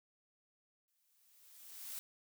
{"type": "noise with exponential growth", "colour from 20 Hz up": "blue", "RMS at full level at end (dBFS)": -43, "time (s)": [0.88, 1.99], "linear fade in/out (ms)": 0, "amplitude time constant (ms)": 240, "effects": []}